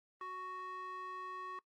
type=tone with band-pass filter; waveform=square; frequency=370.6 Hz; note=F#4; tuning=3 cents sharp; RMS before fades=-45 dBFS; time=0.21-1.59 s; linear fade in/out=2 ms; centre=1300 Hz; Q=8.1; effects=noise-tail reverb RT60 0.1 s tail -21 dB re dry + Opus 32 kbps